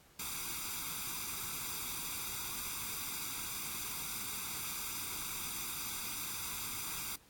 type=noise with comb filter; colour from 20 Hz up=white; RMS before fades=-40 dBFS; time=0.19-7.16 s; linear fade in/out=5 ms; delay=0.83 ms; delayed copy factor=+0.95; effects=pink hiss -63 dBFS RMS until 7.29 s + AAC 64 kbps